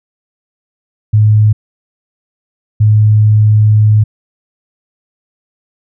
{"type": "tone bursts at uneven times", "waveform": "sine", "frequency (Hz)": 106.9, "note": "A2", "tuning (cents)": -49, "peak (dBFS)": -4, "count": 2, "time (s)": [[1.13, 1.53], [2.8, 4.04]], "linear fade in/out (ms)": 10, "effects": []}